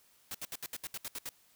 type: noise bursts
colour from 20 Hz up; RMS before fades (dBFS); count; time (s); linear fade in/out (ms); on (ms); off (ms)
white; -40; 10; 0.31-1.291; 2; 36; 69
effects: white hiss -66 dBFS RMS until 1.55 s